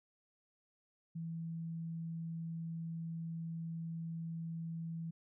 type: tone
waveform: sine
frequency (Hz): 164.81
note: E3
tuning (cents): 0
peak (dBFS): -39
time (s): 1.15-5.11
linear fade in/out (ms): 10
effects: none